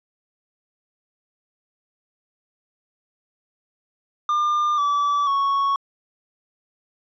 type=tone with pitch steps; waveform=triangle; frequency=1200 / 1153.8 / 1109.3 Hz; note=D6 / D6 / C#6; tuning=+37 / -31 / +1 cents; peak=-16 dBFS; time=4.29-5.76 s; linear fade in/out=2 ms; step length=490 ms; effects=resampled to 16000 Hz